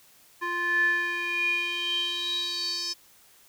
square tone with band-pass filter sweep, 348.3 Hz, F4, 5 cents flat, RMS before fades -28 dBFS, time 0.41-2.94 s, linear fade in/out 20 ms, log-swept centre 1400 to 5200 Hz, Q 9.1, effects white hiss -57 dBFS RMS until 3.48 s

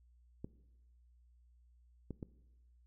clicks, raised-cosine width 3 ms, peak -29 dBFS, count 3, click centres 0.445 / 2.107 / 2.228 s, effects noise-tail reverb RT60 1.0 s tail -19 dB re dry + added 60 Hz sine -63 dBFS peak until 2.86 s

